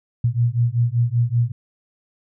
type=beating tone pair; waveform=sine; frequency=116.54 / 121.74 Hz; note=A#2 / B2; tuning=0 / -24 cents; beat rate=5.2 Hz; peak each=-19 / -19 dBFS; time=0.24-1.52 s; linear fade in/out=5 ms; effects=none